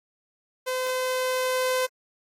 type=tone with level ramp; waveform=sawtooth; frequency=512 Hz; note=C5; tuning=38 cents flat; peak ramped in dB=-22 to -18 dBFS; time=0.66-1.87 s; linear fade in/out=20 ms; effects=AAC 48 kbps